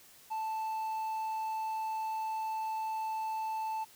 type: tone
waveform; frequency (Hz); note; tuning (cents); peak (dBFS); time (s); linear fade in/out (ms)
triangle; 880; A5; 0; -31; 0.3-3.85; 20
effects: white hiss -58 dBFS RMS until 3.95 s